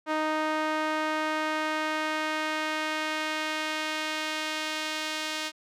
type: tone with band-pass filter sweep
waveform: sawtooth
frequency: 310.3 Hz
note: D#4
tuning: 5 cents flat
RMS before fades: -30 dBFS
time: 0.06-5.52 s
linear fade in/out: 50 ms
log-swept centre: 1100 to 3700 Hz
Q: 0.86
effects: none